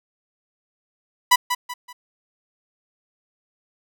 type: tone with echo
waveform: sawtooth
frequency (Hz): 987.8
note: B5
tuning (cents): 0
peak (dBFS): -7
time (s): 1.31-1.36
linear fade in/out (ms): 10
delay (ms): 190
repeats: 3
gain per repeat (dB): -9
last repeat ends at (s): 1.93
effects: none